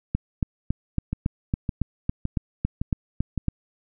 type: two click trains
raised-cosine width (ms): 5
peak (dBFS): -10 / -13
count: 13 / 5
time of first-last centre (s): 0.15-3.483 / 1.13-3.377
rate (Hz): 3.6 / 1.78
effects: none